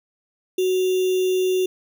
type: tone with sample-and-hold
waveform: sine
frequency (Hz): 371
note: F#4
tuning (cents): +5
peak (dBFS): -17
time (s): 0.58-1.66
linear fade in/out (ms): 5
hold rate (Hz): 3150
effects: none